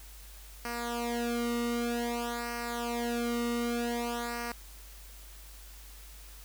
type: tone with flanger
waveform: sawtooth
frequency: 237.3 Hz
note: A#3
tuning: 31 cents sharp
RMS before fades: -33 dBFS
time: 0.65-4.52 s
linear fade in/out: 2 ms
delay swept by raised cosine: 0.28 to 1.23 ms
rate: 0.53 Hz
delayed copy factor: -1
effects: added 50 Hz sine -48 dBFS peak until 6.44 s + white hiss -53 dBFS RMS until 6.44 s